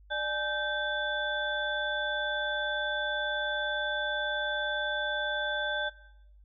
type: tone cluster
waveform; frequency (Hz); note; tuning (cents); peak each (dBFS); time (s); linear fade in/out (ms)
sine; 597 / 839 / 1557 / 3479; D5 / G#5 / G6 / A7; +28 / +17 / -12 / -20; -35 / -38 / -32 / -37; 0.1-5.9; 20
effects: noise-tail reverb RT60 0.8 s tail -18 dB re dry + added 50 Hz sine -53 dBFS peak until 6.44 s